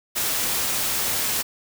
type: noise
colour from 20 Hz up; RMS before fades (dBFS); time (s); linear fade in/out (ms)
white; -24; 0.15-1.43; 20
effects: none